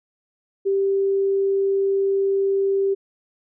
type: tone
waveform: sine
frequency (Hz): 392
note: G4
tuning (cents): 0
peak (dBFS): -17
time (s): 0.65-2.95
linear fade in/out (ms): 20
effects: none